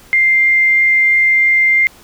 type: tone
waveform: sine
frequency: 2099 Hz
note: C7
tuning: 5 cents sharp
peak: -8 dBFS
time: 0.13-1.87 s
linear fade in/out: 0 ms
effects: pink hiss -43 dBFS RMS until 2.03 s